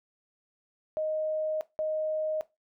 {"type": "tone bursts at uneven times", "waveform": "sine", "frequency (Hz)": 622.3, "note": "D#5", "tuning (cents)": 0, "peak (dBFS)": -27, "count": 2, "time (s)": [[0.97, 1.61], [1.79, 2.41]], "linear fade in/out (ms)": 0, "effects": ["noise-tail reverb RT60 0.2 s tail -17 dB re dry"]}